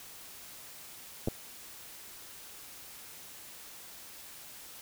clicks, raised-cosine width 2 ms, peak -18 dBFS, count 2, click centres 1.275 / 1.284 s, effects white hiss -49 dBFS RMS until 4.81 s

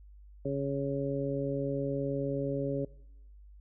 harmonic tone, 139 Hz, C#3, 5 cents sharp, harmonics 1 / 2 / 3 / 4, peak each -35 / -35 / -35 / -35 dBFS, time 0.45-2.85 s, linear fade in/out 5 ms, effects noise-tail reverb RT60 0.8 s tail -21 dB re dry + added 50 Hz sine -50 dBFS peak until 3.6 s

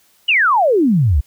sine exponential sweep, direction down, 3004 to 61.74 Hz, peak -10 dBFS, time 0.28-1.21 s, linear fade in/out 10 ms, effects white hiss -55 dBFS RMS until 1.26 s

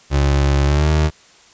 30% pulse tone with pitch glide, 69.9 to 77.11 Hz, C#2 to D#2, +15 to -15 cents, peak -10 dBFS, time 0.1-1.11 s, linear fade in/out 50 ms, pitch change +170 cents, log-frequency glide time 0.64-0.89 s, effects white hiss -48 dBFS RMS until 1.53 s + resampled to 16000 Hz

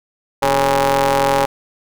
sawtooth ring-modulated tone, 133.3 Hz, C3, 33 cents sharp, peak -6 dBFS, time 0.42-1.46 s, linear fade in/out 10 ms, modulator 688 Hz, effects none

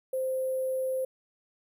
sine tone with sample-and-hold, 521 Hz, C5, 7 cents flat, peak -27 dBFS, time 0.13-1.05 s, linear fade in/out 5 ms, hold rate 11025 Hz, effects none

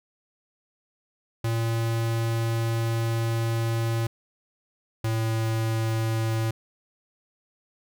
square tone pair in turn, 114.5 / 112.21 Hz, A#2 / A2, -31 / +34 cents, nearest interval unison, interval 35 cents, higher first, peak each -24 dBFS, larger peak neither, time 1.44-4.07 / 5.04-6.51 s, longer first, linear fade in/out 5 ms, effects none

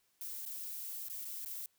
violet noise with dropouts, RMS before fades -43 dBFS, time 0.21-1.66 s, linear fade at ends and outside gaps 1 ms, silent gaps 0.453-0.461 / 1.085-1.098 / 1.247-1.252 / 1.449-1.459 s, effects white hiss -75 dBFS RMS until 1.78 s

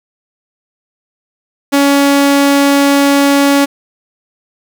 sawtooth tone, 281 Hz, C#4, 24 cents sharp, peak -3 dBFS, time 1.72-3.66 s, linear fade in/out 20 ms, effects 7-bit

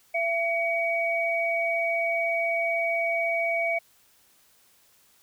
sine tone pair together, 673.5 / 2259 Hz, E5 / C#7, +37 / +32 cents, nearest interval octave + major sixth, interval 2095 cents, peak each -26 dBFS, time 0.14-3.79 s, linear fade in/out 10 ms, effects white hiss -61 dBFS RMS until 5.22 s

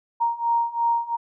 sine beating tone pair, 932.3 / 935.2 Hz, A#5 / A#5, 0 / +5 cents, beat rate 2.9 Hz, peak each -24 / -22 dBFS, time 0.2-1.17 s, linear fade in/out 20 ms, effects none

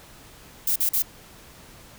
violet noise bursts, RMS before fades -22 dBFS, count 3, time 0.67-1.023 s, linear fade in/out 5 ms, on 89 ms, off 43 ms, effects pink hiss -48 dBFS RMS until 1.98 s

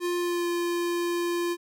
square tone with pitch glide, 351.6 to 346.4 Hz, F4 to F4, +12 to -14 cents, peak -26 dBFS, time 0-1.57 s, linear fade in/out 50 ms, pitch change -26 cents, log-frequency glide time 0.18-0.48 s, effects none

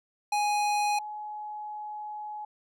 square / sine tone pair in turn, 830.6 / 844.1 Hz, G#5 / G#5, 0 / +28 cents, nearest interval unison, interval 28 cents, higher second, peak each -25 / -35 dBFS, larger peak first, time 0.32-0.99 / 0.99-2.45 s, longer second, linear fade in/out 5 ms, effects low-pass 10000 Hz 12 dB/octave

